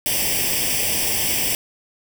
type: noise with comb filter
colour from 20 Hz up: white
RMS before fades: -21 dBFS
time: 0.06-1.55 s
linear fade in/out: 0 ms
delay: 0.37 ms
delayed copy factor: +0.9
effects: none